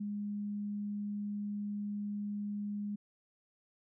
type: tone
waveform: sine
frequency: 205.7 Hz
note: G#3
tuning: 16 cents flat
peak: -35 dBFS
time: 0-2.96 s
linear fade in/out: 10 ms
effects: none